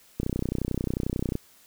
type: click train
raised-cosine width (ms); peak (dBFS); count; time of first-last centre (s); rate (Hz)
3; -14; 37; 0.2-1.354; 31.2
effects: white hiss -57 dBFS RMS until 1.66 s